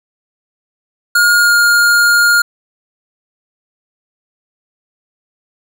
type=tone with pitch glide; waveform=square; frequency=1426 to 1416.1 Hz; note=F6 to F6; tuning=+36 to +24 cents; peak=-8 dBFS; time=1.15-2.42 s; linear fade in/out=5 ms; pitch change=-12 cents; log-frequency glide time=1.4-1.53 s; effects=none

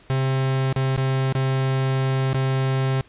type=tone with dropouts; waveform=45% pulse; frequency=132.8 Hz; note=C3; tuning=26 cents sharp; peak=-19 dBFS; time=0.1-3.01 s; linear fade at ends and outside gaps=0 ms; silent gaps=0.727-0.762 / 0.962-0.977 / 1.325-1.351 / 2.331-2.345 s; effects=pink hiss -52 dBFS RMS until 3.08 s + resampled to 8000 Hz

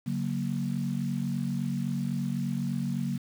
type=chord; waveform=sine; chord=F# major; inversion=second; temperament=equal with one note detuned; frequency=141.34 / 185 / 233.1 Hz; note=C#3 / F#3 / A#3; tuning=+34 / 0 / 0 cents; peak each=-32 dBFS; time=0.06-3.18 s; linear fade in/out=10 ms; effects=8-bit

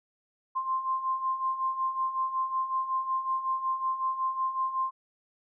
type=beating tone pair; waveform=sine; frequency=1046.5 / 1051.9 Hz; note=C6 / C6; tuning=0 / +9 cents; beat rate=5.4 Hz; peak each=-34 / -28 dBFS; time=0.55-4.91 s; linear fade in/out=20 ms; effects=none

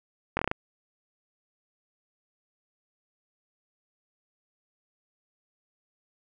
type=slowing click train; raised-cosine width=0.5 ms; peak=-11 dBFS; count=6; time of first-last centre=0.37-0.514 s; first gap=21 ms; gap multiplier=1.16; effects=none

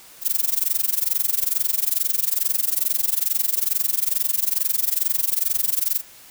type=noise with amplitude modulation; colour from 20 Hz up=violet; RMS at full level=-18 dBFS; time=0.21-6.02 s; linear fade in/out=50 ms; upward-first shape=sine; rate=22.3 Hz; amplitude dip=95%; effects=white hiss -46 dBFS RMS until 6.3 s

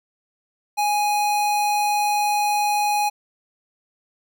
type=tone; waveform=square; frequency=830.6 Hz; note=G#5; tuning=in tune; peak=-19 dBFS; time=0.77-3.1 s; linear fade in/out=20 ms; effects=none

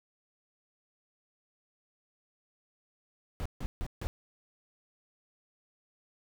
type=noise bursts; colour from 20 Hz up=brown; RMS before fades=-34 dBFS; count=4; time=3.4-4.07 s; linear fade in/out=0 ms; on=55 ms; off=150 ms; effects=none

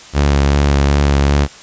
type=tone with vibrato; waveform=sawtooth; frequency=70.8 Hz; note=C#2; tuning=37 cents sharp; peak=-6 dBFS; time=0.13-1.48 s; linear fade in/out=50 ms; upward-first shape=sine; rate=2.6 Hz; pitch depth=23 cents each way; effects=white hiss -37 dBFS RMS until 1.62 s + resampled to 16000 Hz

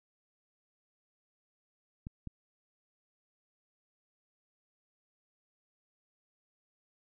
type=clicks; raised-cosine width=5 ms; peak=-28 dBFS; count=2; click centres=2.069 / 2.273 s; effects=none

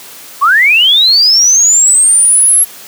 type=linear sweep; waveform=sine; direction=up; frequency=1046.5 to 11320 Hz; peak=-4 dBFS; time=0.41-2.65 s; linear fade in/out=20 ms; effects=white hiss -32 dBFS RMS until 2.87 s + high-pass 150 Hz 12 dB/octave

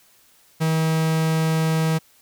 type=tone; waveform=45% pulse; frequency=160 Hz; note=D#3; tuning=49 cents sharp; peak=-18 dBFS; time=0.6-1.99 s; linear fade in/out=20 ms; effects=white hiss -56 dBFS RMS until 2.21 s

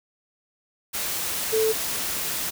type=tone in noise; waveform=sine; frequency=440 Hz; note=A4; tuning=in tune; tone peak=-19 dBFS; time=1.52-1.73 s; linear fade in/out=20 ms; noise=white; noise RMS=-28 dBFS; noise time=0.93-2.51 s; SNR=+6 dB; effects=none

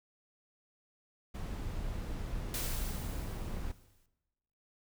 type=noise; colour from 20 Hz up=brown; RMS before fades=-38 dBFS; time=1.34-3.72 s; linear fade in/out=10 ms
type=noise with exponential decay; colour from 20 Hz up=white; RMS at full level=-37 dBFS; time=2.54-4.06 s; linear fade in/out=1 ms; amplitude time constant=330 ms
effects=noise-tail reverb RT60 1.0 s tail -17 dB re dry

